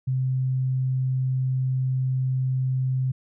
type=tone; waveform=sine; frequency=130 Hz; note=C3; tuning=11 cents flat; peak=-21 dBFS; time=0.07-3.12 s; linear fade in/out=10 ms; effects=none